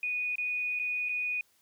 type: tone with dropouts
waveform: sine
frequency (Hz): 2473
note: D#7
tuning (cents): -11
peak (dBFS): -29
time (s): 0.03-1.41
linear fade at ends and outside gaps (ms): 2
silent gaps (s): 0.356-0.382 / 0.791-0.796 / 1.088-1.092
effects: white hiss -68 dBFS RMS until 1.61 s